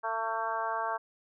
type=harmonic tone; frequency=224.6 Hz; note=A3; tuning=36 cents sharp; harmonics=2 / 3 / 4 / 5 / 6 / 7; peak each=-43 / -36 / -34 / -35 / -40 / -39 dBFS; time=0.03-0.98 s; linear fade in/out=20 ms; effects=none